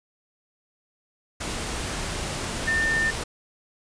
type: tone in noise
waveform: sine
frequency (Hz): 1800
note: A6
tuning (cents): +39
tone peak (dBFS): -21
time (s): 2.67-3.11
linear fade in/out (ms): 10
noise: pink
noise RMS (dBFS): -30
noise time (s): 1.4-3.24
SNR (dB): +6
effects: resampled to 22050 Hz